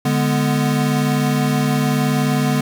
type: chord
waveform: square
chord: G# diminished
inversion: second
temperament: equal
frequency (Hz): 146.83 / 207.7 / 246.9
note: D3 / G#3 / B3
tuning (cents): 0 / 0 / 0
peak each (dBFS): -19 / -23 / -20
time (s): 0.05-2.61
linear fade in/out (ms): 5
effects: 8-bit